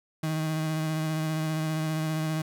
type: tone with vibrato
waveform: 35% pulse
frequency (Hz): 157.3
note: D#3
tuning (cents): +19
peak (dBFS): -25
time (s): 0.23-2.42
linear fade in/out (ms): 5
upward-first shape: triangle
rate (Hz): 15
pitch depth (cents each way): 25
effects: none